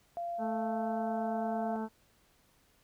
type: tone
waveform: sine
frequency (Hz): 689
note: F5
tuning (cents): -24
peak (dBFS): -34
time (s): 0.17-1.76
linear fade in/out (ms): 0
type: harmonic tone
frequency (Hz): 220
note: A3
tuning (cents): 0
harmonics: 1 / 2 / 3 / 4 / 5 / 6 / 7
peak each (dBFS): -35 / -41 / -46 / -41 / -53 / -51 / -52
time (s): 0.38-1.89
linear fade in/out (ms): 50
effects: pink hiss -68 dBFS RMS until 2.83 s